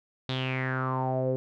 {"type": "tone with low-pass filter sweep", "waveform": "sawtooth", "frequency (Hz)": 130.2, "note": "C3", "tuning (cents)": -8, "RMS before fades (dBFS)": -29, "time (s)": [0.29, 1.36], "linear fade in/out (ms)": 0, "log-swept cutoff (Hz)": [3800, 450], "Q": 6.8, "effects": []}